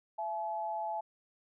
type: tone pair together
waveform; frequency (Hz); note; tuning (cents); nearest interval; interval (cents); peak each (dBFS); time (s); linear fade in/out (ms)
sine; 672 / 856; E5 / A5; +33 / -48; major third; 419; -38 / -35; 0.18-1.01; 10
effects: none